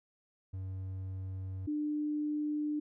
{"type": "tone pair in turn", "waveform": ["triangle", "sine"], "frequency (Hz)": [94.6, 299], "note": ["F#2", "D4"], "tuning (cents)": [39, 31], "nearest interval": "octave + minor sixth", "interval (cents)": 1992, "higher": "second", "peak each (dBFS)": [-35, -31], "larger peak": "second", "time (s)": [[0.53, 1.67], [1.67, 2.8]], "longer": "first", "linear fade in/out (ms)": 10, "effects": []}